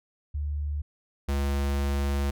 sine / square tone pair in turn, 73.42 / 70.05 Hz, D2 / C#2, 0 / +19 cents, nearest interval minor second, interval 81 cents, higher first, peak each -27 / -25 dBFS, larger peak second, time 0.34-0.82 / 1.28-2.31 s, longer second, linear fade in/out 10 ms, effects none

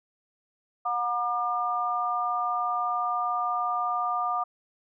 sine tone cluster, 724 / 950 / 1201 Hz, F#5 / A#5 / D6, -38 / +33 / +38 cents, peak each -29 / -36 / -27 dBFS, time 0.85-4.44 s, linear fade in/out 10 ms, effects none

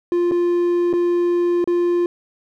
triangle tone with dropouts, 349.2 Hz, F4, in tune, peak -13 dBFS, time 0.12-2.06 s, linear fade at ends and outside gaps 1 ms, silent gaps 0.312-0.318 / 0.929-0.936 / 1.642-1.675 s, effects none

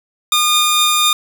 sawtooth tone pair together, 1215 / 3641 Hz, D#6 / A#7, -42 / -41 cents, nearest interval octave + perfect fifth, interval 1901 cents, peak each -11 dBFS, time 0.32-1.13 s, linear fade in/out 2 ms, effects none

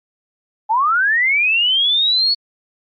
sine linear sweep, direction up, 830.6 to 4439 Hz, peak -12 dBFS, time 0.69-2.35 s, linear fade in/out 20 ms, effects MP3 32 kbps

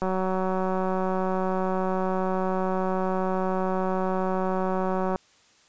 click train, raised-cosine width 1 ms, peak -14 dBFS, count 962, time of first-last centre 0.02-5.159 s, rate 187 Hz, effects white hiss -59 dBFS RMS until 5.68 s + resampled to 16000 Hz

